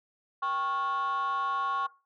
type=tone with frequency modulation; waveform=sine; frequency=1100 Hz; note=C#6; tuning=14 cents flat; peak=-25 dBFS; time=0.42-1.87 s; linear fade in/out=10 ms; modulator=313 Hz; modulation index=0.67; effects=noise-tail reverb RT60 0.3 s tail -20 dB re dry + tanh soft clip ceiling -26 dBFS